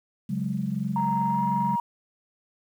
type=chord; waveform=sine; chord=C# suspended fourth; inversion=none; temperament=equal; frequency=138.59 / 185 / 207.7 Hz; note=C#3 / F#3 / G#3; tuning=0 / 0 / 0 cents; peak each=-31 / -29 / -29 dBFS; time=0.29-1.76 s; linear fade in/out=10 ms
type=tone with pitch glide; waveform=sine; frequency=932.3 to 947.5 Hz; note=A#5 to A#5; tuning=0 to +28 cents; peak=-23 dBFS; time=0.96-1.8 s; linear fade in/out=2 ms; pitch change=+28 cents; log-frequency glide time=1.28-1.4 s
effects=tanh soft clip ceiling -14 dBFS + 9-bit